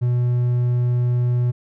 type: tone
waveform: triangle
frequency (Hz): 122.4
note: B2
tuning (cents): -15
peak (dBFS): -14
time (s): 0.01-1.52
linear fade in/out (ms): 20
effects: none